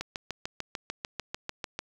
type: click train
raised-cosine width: 0.2 ms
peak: -16 dBFS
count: 13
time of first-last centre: 0.01-1.79 s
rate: 6.74 Hz
effects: 8-bit